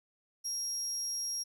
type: tone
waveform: 35% pulse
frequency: 5610 Hz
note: F8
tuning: 7 cents sharp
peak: -31 dBFS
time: 0.44-1.44 s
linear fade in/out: 20 ms
effects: none